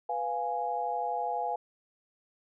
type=chord; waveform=sine; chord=F diminished; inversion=second; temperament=equal; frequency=493.9 / 698.5 / 830.6 Hz; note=Cb5 / F5 / Ab5; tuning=0 / 0 / 0 cents; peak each=-37 / -33 / -32 dBFS; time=0.09-1.56 s; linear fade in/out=5 ms; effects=none